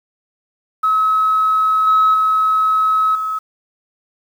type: tone with level steps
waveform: sine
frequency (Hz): 1285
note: E6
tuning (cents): -45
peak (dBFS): -11 / -8 / -11 / -18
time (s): 0.83-3.39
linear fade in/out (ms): 10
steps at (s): 1.87 / 2.14 / 3.15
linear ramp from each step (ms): 2
effects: tanh soft clip ceiling -6 dBFS + 7-bit